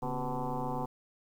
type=tone with frequency modulation; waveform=sine; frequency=370 Hz; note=F#4; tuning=in tune; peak=-31 dBFS; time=0.02-0.86 s; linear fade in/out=10 ms; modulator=128 Hz; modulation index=5; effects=10-bit